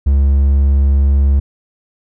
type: tone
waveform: triangle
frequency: 69.3 Hz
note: C#2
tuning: in tune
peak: -6 dBFS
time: 0.06-1.4 s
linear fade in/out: 10 ms
effects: none